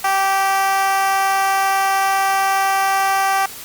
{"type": "tone with high-pass filter", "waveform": "10% pulse", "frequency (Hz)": 388.9, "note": "G4", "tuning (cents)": -14, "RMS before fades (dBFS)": -17, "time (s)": [0.04, 3.46], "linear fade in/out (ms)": 5, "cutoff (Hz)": 820, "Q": 3, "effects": ["white hiss -34 dBFS RMS until 3.64 s", "Opus 48 kbps"]}